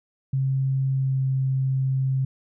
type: tone with pitch glide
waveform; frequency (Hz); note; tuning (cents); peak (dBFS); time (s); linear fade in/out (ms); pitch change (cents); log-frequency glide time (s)
sine; 134 to 132.84; C3 to C3; +42 to +27; -20; 0.33-2.25; 5; -15; 0.91-1.24
effects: none